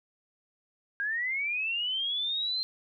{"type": "linear sweep", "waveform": "sine", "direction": "up", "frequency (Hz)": [1599, 4164], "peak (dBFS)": -28, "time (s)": [1, 2.63], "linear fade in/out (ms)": 0, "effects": []}